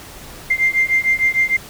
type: beating tone pair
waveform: sine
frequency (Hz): 2093 / 2099.6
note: C7 / C7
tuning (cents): 0 / +5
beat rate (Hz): 6.6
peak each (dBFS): -16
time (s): 0.5-1.57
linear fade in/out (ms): 10
effects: tanh soft clip ceiling -6 dBFS + pink hiss -37 dBFS RMS until 1.69 s